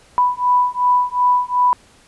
sine beating tone pair, 988 / 990.7 Hz, B5 / B5, 0 / +5 cents, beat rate 2.7 Hz, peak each -16 dBFS, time 0.18-1.73 s, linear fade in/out 0 ms, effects pink hiss -50 dBFS RMS until 2.07 s + resampled to 24000 Hz

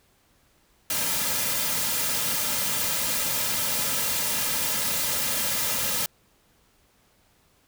white noise with comb filter, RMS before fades -26 dBFS, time 0.9-6.06 s, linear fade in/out 2 ms, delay 2.7 ms, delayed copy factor -0.65, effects pink hiss -63 dBFS RMS until 7.67 s

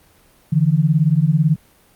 sine beating tone pair, 146.4 / 164.4 Hz, D3 / E3, -5 / -4 cents, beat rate 18 Hz, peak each -15 dBFS, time 0.52-1.56 s, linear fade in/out 10 ms, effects pink hiss -53 dBFS RMS until 1.95 s + Opus 32 kbps

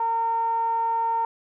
10% pulse tone with low-pass filter, 457.8 Hz, A#4, 31 cents flat, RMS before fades -24 dBFS, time 0-1.25 s, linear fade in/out 2 ms, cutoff 930 Hz, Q 9.6, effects none

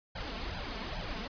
pink noise with flanger, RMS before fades -38 dBFS, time 0.15-1.28 s, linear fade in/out 10 ms, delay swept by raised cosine 1.2 to 4.6 ms, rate 2.4 Hz, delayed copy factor +0.8, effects resampled to 11025 Hz

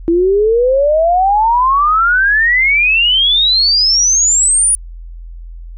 sine exponential sweep, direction up, 329.6 to 9810 Hz, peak -8 dBFS, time 0.08-4.75 s, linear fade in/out 0 ms, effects added 42 Hz sine -27 dBFS peak until 5.77 s

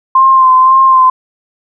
sine tone with vibrato, 1046.5 Hz, C6, in tune, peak -3 dBFS, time 0.15-1.1 s, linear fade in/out 5 ms, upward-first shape sine, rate 1.9 Hz, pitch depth 28 cents each way, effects none

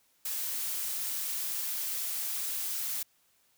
blue noise, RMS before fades -34 dBFS, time 0.25-3.03 s, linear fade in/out 5 ms, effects white hiss -69 dBFS RMS until 3.57 s

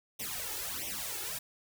white noise with flanger, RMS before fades -38 dBFS, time 0.19-1.39 s, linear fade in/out 10 ms, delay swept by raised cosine 0.33 to 2.33 ms, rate 1.5 Hz, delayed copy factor +1, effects none

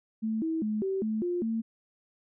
sine tone with pitch steps, 220.4 / 322.9 / 213.9 / 384.8 / 217.9 / 352.7 / 225.3 Hz, A3 / E4 / A3 / G4 / A3 / F4 / A3, +3 / -36 / -49 / -32 / -17 / +17 / +41 cents, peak -27 dBFS, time 0.22-1.62 s, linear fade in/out 20 ms, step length 200 ms, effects none

